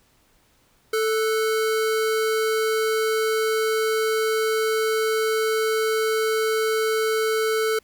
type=tone pair together; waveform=square; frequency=440 / 1480 Hz; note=A4 / F#6; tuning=0 / 0 cents; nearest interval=octave + major sixth; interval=2100 cents; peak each=-21 / -31 dBFS; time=0.93-7.79 s; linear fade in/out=5 ms; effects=pink hiss -61 dBFS RMS until 7.83 s